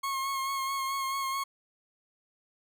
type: tone with vibrato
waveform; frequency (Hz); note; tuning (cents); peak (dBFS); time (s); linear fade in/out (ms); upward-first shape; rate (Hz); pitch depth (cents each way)
40% pulse; 1085; C#6; -37; -29; 0.03-1.44; 10; sine; 4.6; 26
effects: none